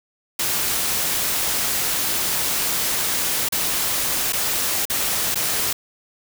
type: noise with dropouts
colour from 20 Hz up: white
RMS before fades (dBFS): -22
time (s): 0.39-5.73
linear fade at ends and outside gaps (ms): 5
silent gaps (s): 3.488-3.522 / 4.324-4.331 / 4.854-4.898 / 5.346-5.355
effects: none